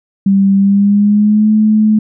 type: tone with pitch glide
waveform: sine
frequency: 196 to 215 Hz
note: G3 to A3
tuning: 0 to -40 cents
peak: -6 dBFS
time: 0.26-1.99 s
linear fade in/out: 5 ms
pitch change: +160 cents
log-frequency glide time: 0.56-1.5 s
effects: none